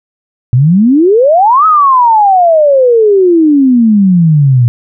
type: exponential two-way sweep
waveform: sine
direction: up then down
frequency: 116.54 to 1300 to 116.54 Hz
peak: -3 dBFS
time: 0.53-4.68 s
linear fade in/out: 0 ms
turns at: 1.66 s
effects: none